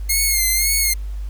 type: tone with vibrato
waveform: 5% pulse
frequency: 2136 Hz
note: C7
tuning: 35 cents sharp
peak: -6 dBFS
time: 0.09-0.94 s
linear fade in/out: 10 ms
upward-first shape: sine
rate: 1.9 Hz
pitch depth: 60 cents each way
effects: added 50 Hz sine -24 dBFS peak until 1.29 s + pink hiss -51 dBFS RMS until 1.29 s